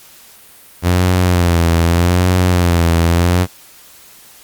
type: tone with vibrato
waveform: sawtooth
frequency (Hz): 87.31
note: F2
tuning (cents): 0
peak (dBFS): -6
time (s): 0.82-3.47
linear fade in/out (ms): 50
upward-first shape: sine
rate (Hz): 0.82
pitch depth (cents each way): 76
effects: white hiss -42 dBFS RMS until 4.43 s + Opus 48 kbps